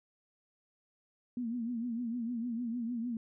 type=tone with vibrato; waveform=sine; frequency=236.1 Hz; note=A#3; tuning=22 cents sharp; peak=-33 dBFS; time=1.37-3.17 s; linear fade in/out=2 ms; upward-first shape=triangle; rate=6.6 Hz; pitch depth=110 cents each way; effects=none